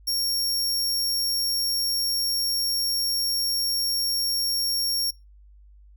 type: tone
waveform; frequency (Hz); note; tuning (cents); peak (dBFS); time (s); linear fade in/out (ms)
sawtooth; 5530; F8; -18; -20; 0.07-5.11; 10
effects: noise-tail reverb RT60 0.2 s tail -21 dB re dry + added 50 Hz sine -48 dBFS peak until 5.96 s